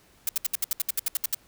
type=noise bursts; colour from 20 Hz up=blue; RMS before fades=-25 dBFS; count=13; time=0.27-1.346 s; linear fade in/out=2 ms; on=20 ms; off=68 ms; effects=pink hiss -59 dBFS RMS until 1.47 s